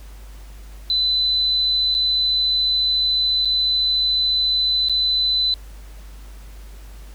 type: tone with dropouts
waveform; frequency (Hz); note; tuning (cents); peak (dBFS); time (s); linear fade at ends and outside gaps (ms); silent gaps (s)
sine; 4013; B7; +27; -16; 0.9-5.54; 1; 1.943-1.949 / 3.449-3.455 / 4.886-4.896
effects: added 50 Hz sine -36 dBFS peak until 7.14 s + pink hiss -49 dBFS RMS until 7.14 s